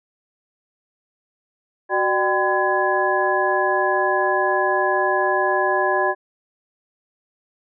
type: tone cluster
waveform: sine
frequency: 373 / 598 / 778 / 1015 / 1681 Hz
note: F#4 / D5 / G5 / B5 / G#6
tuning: +14 / +31 / -13 / +47 / +20 cents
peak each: -23 dBFS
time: 1.89-6.15 s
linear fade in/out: 50 ms
effects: none